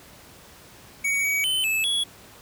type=tone with pitch steps; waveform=square; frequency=2246 / 2264 / 3049 / 2611 / 3363 Hz; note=C#7 / C#7 / G7 / E7 / G#7; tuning=+22 / +36 / -49 / -17 / +21 cents; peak=-22 dBFS; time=1.04-2.04 s; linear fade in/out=10 ms; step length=200 ms; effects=pink hiss -48 dBFS RMS until 2.41 s + high-pass 60 Hz 12 dB/octave

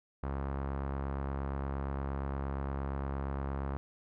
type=tone with low-pass filter; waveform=sawtooth; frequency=68.6 Hz; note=C#2; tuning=17 cents flat; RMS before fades=-36 dBFS; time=0.23-3.77 s; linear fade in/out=0 ms; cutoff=1200 Hz; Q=1.6; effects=none

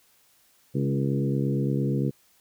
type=harmonic tone with a mistuned harmonic; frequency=68.7 Hz; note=C#2; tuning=15 cents flat; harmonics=2 / 3 / 4 / 5 / 6 / 7; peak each=-25 / -29 / -31 / -33 / -35 / -36 dBFS; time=0.74-2.11 s; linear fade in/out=20 ms; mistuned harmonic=4; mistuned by=+19 cents; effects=white hiss -62 dBFS RMS until 2.4 s

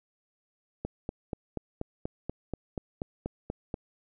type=click train; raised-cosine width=2 ms; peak=-19 dBFS; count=13; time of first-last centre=0.85-3.742 s; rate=4.15 Hz; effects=none

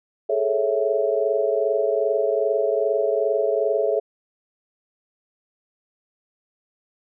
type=chord; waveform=sine; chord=A major seventh; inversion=third; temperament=equal with one note detuned; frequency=417.5 / 440 / 554.4 / 659.3 Hz; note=G#4 / A4 / C#5 / E5; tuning=+9 / 0 / 0 / 0 cents; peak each=-24 dBFS; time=0.29-4 s; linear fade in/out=10 ms; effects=none

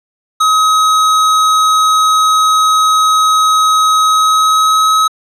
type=tone with pitch glide; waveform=square; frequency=1270 to 1278.1 Hz; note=D#6 to D#6; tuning=+35 to +46 cents; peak=-8 dBFS; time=0.4-5.08 s; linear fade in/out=10 ms; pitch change=+11 cents; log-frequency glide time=4.04-4.92 s; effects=low-pass 9000 Hz 12 dB/octave

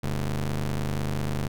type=ring-modulated tone; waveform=30% pulse; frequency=76 Hz; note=D#2; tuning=40 cents flat; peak=-20 dBFS; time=0.03-1.48 s; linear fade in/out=10 ms; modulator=63.1 Hz; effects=none

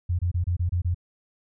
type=tone bursts; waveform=sine; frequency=88 Hz; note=F2; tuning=14 cents sharp; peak=-21 dBFS; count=7; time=0.09-0.946 s; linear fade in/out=10 ms; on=100 ms; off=26 ms; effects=none

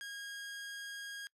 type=tone; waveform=sawtooth; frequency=1632 Hz; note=G#6; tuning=31 cents flat; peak=-39 dBFS; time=0.01-1.27 s; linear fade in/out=0 ms; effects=noise-tail reverb RT60 0.1 s tail -23 dB re dry + low-pass 11000 Hz 12 dB/octave

